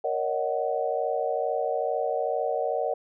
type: chord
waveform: sine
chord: D# minor seventh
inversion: second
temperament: just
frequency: 466.7 / 560 / 622.3 / 746.7 Hz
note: A#4 / C#5 / D#5 / F#5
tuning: +2 / +18 / 0 / +16 cents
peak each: -30 dBFS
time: 0.04-2.94 s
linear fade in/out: 5 ms
effects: none